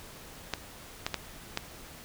clicks, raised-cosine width 0.2 ms, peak -12 dBFS, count 4, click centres 0.537 / 1.065 / 1.143 / 1.574 s, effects pink hiss -48 dBFS RMS until 2.04 s

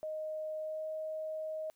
sine tone with pitch glide, 622 to 627.1 Hz, D#5 to D#5, -1 to +13 cents, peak -36 dBFS, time 0.03-1.7 s, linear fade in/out 0 ms, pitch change +14 cents, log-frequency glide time 0.58-0.87 s, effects white hiss -75 dBFS RMS until 1.75 s

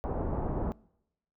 pink low-pass noise, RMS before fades -32 dBFS, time 0.04-0.72 s, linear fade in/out 0 ms, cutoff 930 Hz, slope 24 dB/octave, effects noise-tail reverb RT60 0.8 s tail -24 dB re dry

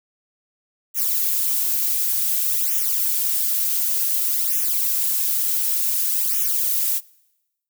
violet noise with flanger, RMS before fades -21 dBFS, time 0.94-7.01 s, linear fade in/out 50 ms, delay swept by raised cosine 0.22 to 5.02 ms, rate 0.55 Hz, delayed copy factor -0.9, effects noise-tail reverb RT60 1.0 s tail -25 dB re dry

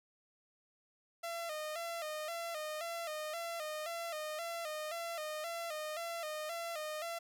sawtooth tone with vibrato, 644 Hz, E5, 41 cents flat, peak -35 dBFS, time 1.23-7.19 s, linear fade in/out 10 ms, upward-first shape square, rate 1.9 Hz, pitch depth 85 cents each way, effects none

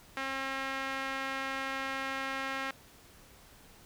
sawtooth tone with band-pass filter, 268.7 Hz, C4, 46 cents sharp, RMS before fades -36 dBFS, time 0.17-2.71 s, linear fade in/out 2 ms, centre 1800 Hz, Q 1.3, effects pink hiss -57 dBFS RMS until 3.85 s

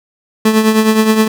30% pulse tone with tremolo, 218.5 Hz, A3, 12 cents flat, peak -3 dBFS, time 0.45-1.28 s, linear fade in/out 5 ms, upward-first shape triangle, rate 9.6 Hz, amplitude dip 65%, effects none

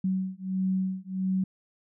sine beating tone pair, 187.6 / 189.1 Hz, F#3 / F#3, +24 / +38 cents, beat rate 1.5 Hz, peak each -29 dBFS, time 0.04-1.44 s, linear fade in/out 5 ms, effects none

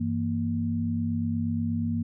sine tone cluster, 96.5 / 164.5 / 233.2 Hz, G2 / E3 / A#3, -27 / -3 / +1 cents, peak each -30 / -33 / -27 dBFS, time 0-2.03 s, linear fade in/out 10 ms, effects none

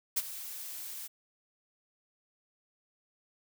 blue noise with ADSR envelope, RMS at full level -27 dBFS, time 0.16-1.08 s, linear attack 16 ms, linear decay 34 ms, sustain -15 dB, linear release 20 ms, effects none

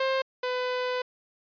sawtooth tone pair in turn, 530 / 501.4 Hz, C5 / B4, +22 / +26 cents, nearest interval minor second, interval 96 cents, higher first, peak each -20 / -23 dBFS, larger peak first, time 0-0.22 / 0.43-1.02 s, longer second, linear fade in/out 5 ms, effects resampled to 11025 Hz

